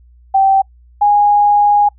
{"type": "tone pair in turn", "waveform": "sine", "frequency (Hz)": [777, 823.8], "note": ["G5", "G#5"], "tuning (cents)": [-16, -14], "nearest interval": "minor second", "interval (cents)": 102, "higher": "second", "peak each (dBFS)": -7, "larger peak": "neither", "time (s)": [[0.34, 0.62], [1.01, 1.89]], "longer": "second", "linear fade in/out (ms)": 10, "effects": ["noise-tail reverb RT60 0.1 s tail -26 dB re dry", "added 60 Hz sine -42 dBFS peak until 1.98 s"]}